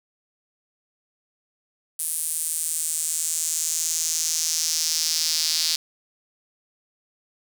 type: tone with high-pass filter sweep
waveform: sawtooth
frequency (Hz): 160.4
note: E3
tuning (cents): -47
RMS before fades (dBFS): -25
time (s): 1.99-5.76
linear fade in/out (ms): 5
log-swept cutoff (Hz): 9900 to 4600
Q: 3.1
effects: none